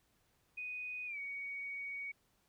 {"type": "tone with pitch glide", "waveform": "sine", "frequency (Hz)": [2489, 2243], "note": ["D#7", "C#7"], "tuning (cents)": [0, 20], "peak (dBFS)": -40, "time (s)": [0.57, 2.12], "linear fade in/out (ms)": 10, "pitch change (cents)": -180, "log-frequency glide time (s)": [1.06, 1.19], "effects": ["pink hiss -75 dBFS RMS until 2.48 s"]}